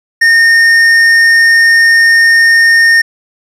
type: tone with tanh clipping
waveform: sine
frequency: 1833 Hz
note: A#6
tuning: 30 cents flat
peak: -5 dBFS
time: 0.21-3.02 s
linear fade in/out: 10 ms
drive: 9 dB
effects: none